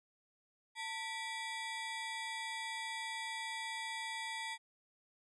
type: ring-modulated tone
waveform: 25% pulse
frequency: 1427 Hz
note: F6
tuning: 37 cents sharp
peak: -33 dBFS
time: 0.75-4.58 s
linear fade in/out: 50 ms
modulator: 531 Hz
effects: resampled to 22050 Hz